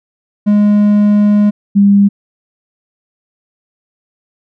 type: tone pair in turn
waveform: triangle / sine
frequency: 207.2 / 200.7 Hz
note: G#3 / G3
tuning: -4 / +41 cents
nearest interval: minor second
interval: 55 cents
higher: first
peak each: -4 dBFS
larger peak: neither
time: 0.46-1.51 / 1.75-2.09 s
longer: first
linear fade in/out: 20 ms
effects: none